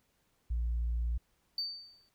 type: tone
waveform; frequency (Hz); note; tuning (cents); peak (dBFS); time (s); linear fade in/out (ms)
sine; 58.27; A#1; 0; -28; 0.5-1.18; 10
type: tone with exponential decay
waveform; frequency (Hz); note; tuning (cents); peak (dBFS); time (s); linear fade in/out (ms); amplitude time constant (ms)
sine; 4587; D8; -42; -29; 1.58-2.09; 2; 110
effects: tanh soft clip ceiling -27 dBFS + pink hiss -74 dBFS RMS until 2.14 s